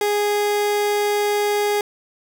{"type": "tone", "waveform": "30% pulse", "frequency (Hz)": 413.4, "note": "G#4", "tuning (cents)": -8, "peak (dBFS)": -15, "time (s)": [0.01, 1.81], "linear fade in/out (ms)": 2, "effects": []}